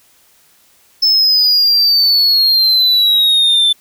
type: exponential sweep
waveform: triangle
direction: down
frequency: 5274 to 3520 Hz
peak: -7 dBFS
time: 1.02-3.73 s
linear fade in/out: 10 ms
effects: white hiss -51 dBFS RMS until 3.8 s